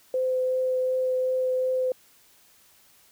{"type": "tone with vibrato", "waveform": "sine", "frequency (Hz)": 513, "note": "C5", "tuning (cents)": -34, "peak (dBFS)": -22, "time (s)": [0.14, 1.92], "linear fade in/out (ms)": 2, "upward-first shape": "triangle", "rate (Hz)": 2.7, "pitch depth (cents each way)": 9, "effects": ["white hiss -58 dBFS RMS until 3.11 s"]}